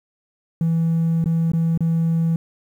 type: tone with dropouts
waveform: triangle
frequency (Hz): 164.81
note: E3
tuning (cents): 0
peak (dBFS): -13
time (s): 0.61-2.36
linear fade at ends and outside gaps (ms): 2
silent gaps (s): 1.242-1.258 / 1.518-1.534 / 1.776-1.806
effects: tanh soft clip ceiling -12 dBFS + 9-bit